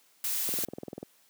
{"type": "noise", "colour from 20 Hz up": "blue", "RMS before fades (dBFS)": -31, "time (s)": [0.24, 0.65], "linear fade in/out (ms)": 2}
{"type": "click train", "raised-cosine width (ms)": 2, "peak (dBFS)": -23, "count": 12, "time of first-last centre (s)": [0.49, 1.029], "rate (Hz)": 20.4}
{"effects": ["white hiss -64 dBFS RMS until 1.29 s", "high-pass 200 Hz 12 dB/octave"]}